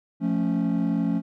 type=chord; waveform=triangle; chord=F augmented; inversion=none; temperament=equal; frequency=174.61 / 220 / 277.2 Hz; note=F3 / A3 / C#4; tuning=0 / 0 / 0 cents; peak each=-23 dBFS; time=0.2-1.22 s; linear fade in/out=50 ms; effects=tanh soft clip ceiling -14 dBFS